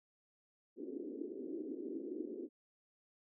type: band-pass noise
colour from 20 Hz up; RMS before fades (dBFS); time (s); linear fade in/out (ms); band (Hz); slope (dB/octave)
white; -44; 0.76-2.49; 50; 260 to 400; 48
effects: none